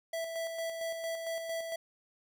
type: tone with tremolo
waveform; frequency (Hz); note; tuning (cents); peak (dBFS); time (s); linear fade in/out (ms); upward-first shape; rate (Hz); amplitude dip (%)
square; 659.3; E5; 0; -34; 0.13-1.76; 5; square; 4.4; 40
effects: none